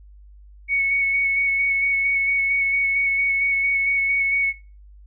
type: tone with vibrato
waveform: sine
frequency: 2217 Hz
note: C#7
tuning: in tune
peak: -17 dBFS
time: 0.68-4.54 s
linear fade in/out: 50 ms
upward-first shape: square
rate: 4.4 Hz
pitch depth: 11 cents each way
effects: noise-tail reverb RT60 0.3 s tail -17 dB re dry + added 50 Hz sine -43 dBFS peak until 5.06 s